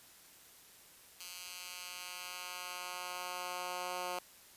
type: tone with high-pass filter sweep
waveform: 10% pulse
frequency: 179.9 Hz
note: F#3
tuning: 48 cents flat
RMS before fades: -43 dBFS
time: 1.2-4.19 s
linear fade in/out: 2 ms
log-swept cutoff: 3500 to 550 Hz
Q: 0.76
effects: white hiss -59 dBFS RMS until 4.56 s + resampled to 32000 Hz

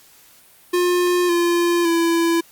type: tone with pitch steps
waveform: square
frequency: 355.7 / 345.2 / 335 Hz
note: F4 / F4 / E4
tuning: +32 / -20 / +28 cents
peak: -16 dBFS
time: 0.73-2.41 s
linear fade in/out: 10 ms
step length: 560 ms
effects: white hiss -50 dBFS RMS until 2.51 s + Opus 48 kbps

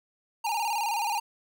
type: tone with vibrato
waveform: square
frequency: 870 Hz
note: A5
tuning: 20 cents flat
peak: -27 dBFS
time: 0.44-1.2 s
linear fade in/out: 10 ms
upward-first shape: square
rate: 19 Hz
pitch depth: 98 cents each way
effects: none

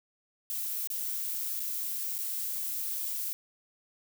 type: noise with dropouts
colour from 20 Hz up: violet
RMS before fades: -34 dBFS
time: 0.5-3.33 s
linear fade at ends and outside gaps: 0 ms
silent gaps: 0.873-0.902 / 1.595-1.602 / 2.181-2.187 s
effects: none

